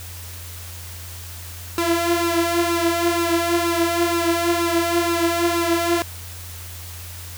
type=tone with flanger; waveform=sawtooth; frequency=340 Hz; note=F4; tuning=46 cents flat; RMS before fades=-20 dBFS; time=1.78-6.02 s; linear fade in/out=0 ms; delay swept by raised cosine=0.75 to 4.35 ms; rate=2.1 Hz; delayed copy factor=+0.65; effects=added 87 Hz sine -35 dBFS peak until 7.37 s + white hiss -38 dBFS RMS until 7.37 s